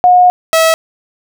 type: tone pair in turn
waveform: sine / sawtooth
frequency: 722 / 648.3 Hz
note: F#5 / E5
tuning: -43 / -29 cents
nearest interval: major second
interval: 186 cents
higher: first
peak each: -3 dBFS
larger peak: neither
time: 0.04-0.3 / 0.53-0.74 s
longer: first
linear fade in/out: 0 ms
effects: none